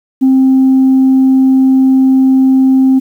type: tone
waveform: sine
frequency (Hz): 263.6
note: C4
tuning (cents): +13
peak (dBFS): -3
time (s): 0.21-3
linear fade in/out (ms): 20
effects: tanh soft clip ceiling -2 dBFS + 7-bit